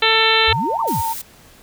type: harmonic tone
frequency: 445.3 Hz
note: A4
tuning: 21 cents sharp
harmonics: 1 / 2 / 3 / 4 / 5 / 6 / 7 / 8 / 9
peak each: -21 / -21 / -21 / -21 / -21 / -21 / -21 / -21 / -21 dBFS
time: 0.02-0.53 s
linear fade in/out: 5 ms
type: exponential two-way sweep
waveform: sine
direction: up then down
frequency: 60.1 to 1191 to 69.2 Hz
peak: -21 dBFS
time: 0.47-1.02 s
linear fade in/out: 20 ms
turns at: 0.81 s
type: tone with vibrato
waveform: sine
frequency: 910 Hz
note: A#5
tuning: 42 cents flat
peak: -19 dBFS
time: 0.51-1.14 s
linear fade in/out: 20 ms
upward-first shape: sine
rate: 8.3 Hz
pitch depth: 26 cents each way
type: noise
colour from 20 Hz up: blue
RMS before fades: -29 dBFS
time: 0.87-1.22 s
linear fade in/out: 10 ms
effects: pink hiss -47 dBFS RMS until 1.62 s